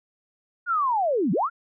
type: linear two-way sweep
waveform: sine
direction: down then up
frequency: 1462 to 157 to 1462 Hz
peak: -20 dBFS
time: 0.66-1.5 s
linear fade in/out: 50 ms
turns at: 1.32 s
effects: none